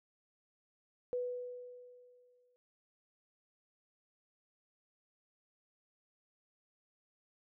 sine tone with exponential decay, 493.9 Hz, B4, in tune, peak -32 dBFS, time 1.13-2.56 s, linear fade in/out 0 ms, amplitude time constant 310 ms, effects none

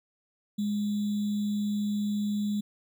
sine tone with sample-and-hold, 207.1 Hz, G#3, 5 cents flat, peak -26 dBFS, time 0.58-2.61 s, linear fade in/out 10 ms, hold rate 3675 Hz, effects none

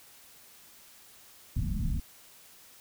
pink low-pass noise, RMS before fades -30 dBFS, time 1.56-2 s, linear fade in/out 5 ms, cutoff 230 Hz, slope 48 dB/octave, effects white hiss -55 dBFS RMS until 2.8 s

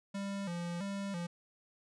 square tone with vibrato, 185 Hz, F#3, in tune, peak -37 dBFS, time 0.14-1.27 s, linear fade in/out 10 ms, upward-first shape square, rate 1.5 Hz, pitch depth 120 cents each way, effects resampled to 22050 Hz

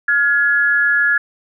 sine tone pair together, 1419.3 / 1692 Hz, F6 / G#6, +28 / +32 cents, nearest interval minor third, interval 304 cents, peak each -17 / -13 dBFS, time 0.08-1.18 s, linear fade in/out 5 ms, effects none

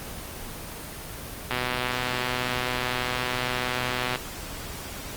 click train, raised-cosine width 0.3 ms, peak -10 dBFS, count 332, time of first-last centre 1.51-4.158 s, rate 125 Hz, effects pink hiss -37 dBFS RMS until 5.16 s + Opus 24 kbps

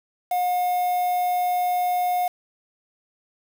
triangle tone with quantisation, 720 Hz, F#5, 47 cents flat, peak -18 dBFS, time 0.31-2.28 s, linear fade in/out 5 ms, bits 6, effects none

